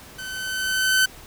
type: tone with level ramp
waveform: sawtooth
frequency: 1524 Hz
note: G6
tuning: 49 cents flat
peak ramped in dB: -29 to -11 dBFS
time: 0.18-1.06 s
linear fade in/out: 10 ms
effects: pink hiss -44 dBFS RMS until 1.26 s